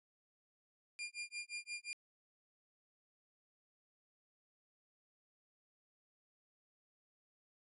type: tone with tremolo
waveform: sawtooth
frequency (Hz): 2404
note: D7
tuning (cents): +40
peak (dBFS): -37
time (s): 0.99-1.93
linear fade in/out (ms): 0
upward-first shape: sine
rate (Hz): 5.7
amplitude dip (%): 100
effects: resampled to 24000 Hz